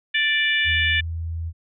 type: harmonic tone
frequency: 587.3 Hz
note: D5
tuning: in tune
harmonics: 3 / 4 / 5 / 6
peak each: -21 / -23 / -25 / -27 dBFS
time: 0.14-1.01 s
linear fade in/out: 10 ms
type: tone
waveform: sine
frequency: 82.6 Hz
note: E2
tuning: 4 cents sharp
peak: -25 dBFS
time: 0.64-1.53 s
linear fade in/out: 50 ms
effects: none